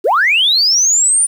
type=linear sweep; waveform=sine; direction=up; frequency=321.4 to 9410 Hz; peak=-8 dBFS; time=0.04-1.27 s; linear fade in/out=20 ms; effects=tanh soft clip ceiling -4 dBFS + 7-bit